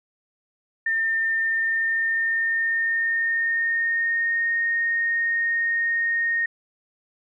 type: tone with pitch glide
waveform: sine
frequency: 1806 to 1851.4 Hz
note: A6 to A#6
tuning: +45 to -12 cents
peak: -20 dBFS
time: 0.86-6.46 s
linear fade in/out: 5 ms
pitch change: +43 cents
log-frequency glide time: 1.34-4.56 s
effects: none